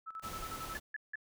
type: tone with tremolo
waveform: sine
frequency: 1310 Hz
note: E6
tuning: 11 cents flat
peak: -40 dBFS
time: 0.06-0.75 s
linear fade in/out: 20 ms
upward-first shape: square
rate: 11 Hz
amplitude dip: 75%
type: noise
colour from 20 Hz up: pink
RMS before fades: -45 dBFS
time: 0.22-0.8 s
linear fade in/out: 20 ms
type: tone bursts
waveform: sine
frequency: 1722 Hz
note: A6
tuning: 38 cents flat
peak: -37 dBFS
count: 3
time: 0.75-1.156 s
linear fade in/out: 2 ms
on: 22 ms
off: 170 ms
effects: none